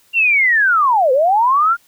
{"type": "linear two-way sweep", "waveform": "sine", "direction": "down then up", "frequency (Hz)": [2794, 493.9, 1428], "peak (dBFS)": -10, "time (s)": [0.13, 1.77], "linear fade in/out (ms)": 50, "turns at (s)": 1.12, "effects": ["white hiss -54 dBFS RMS until 1.87 s"]}